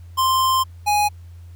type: tone pair in turn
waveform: square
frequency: 1046.5 / 830.6 Hz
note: C6 / G#5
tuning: 0 / 0 cents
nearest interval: major third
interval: 400 cents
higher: first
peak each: -16 dBFS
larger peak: neither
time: 0.17-0.64 / 0.86-1.09 s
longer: first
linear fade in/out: 20 ms
effects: added 86 Hz sine -37 dBFS peak until 1.55 s + pink hiss -59 dBFS RMS until 1.55 s